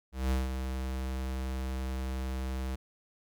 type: tone with ADSR envelope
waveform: square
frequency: 65.1 Hz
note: C2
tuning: 8 cents flat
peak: -26 dBFS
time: 0.12-2.76 s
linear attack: 190 ms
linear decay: 170 ms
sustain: -7 dB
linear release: 12 ms
effects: none